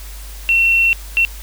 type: tone bursts at uneven times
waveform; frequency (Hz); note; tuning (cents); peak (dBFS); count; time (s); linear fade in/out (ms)
sine; 2715; F7; -50; -10; 2; 0.49-0.93 / 1.17-1.25; 0
effects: added 50 Hz sine -30 dBFS peak until 1.42 s + white hiss -38 dBFS RMS until 1.42 s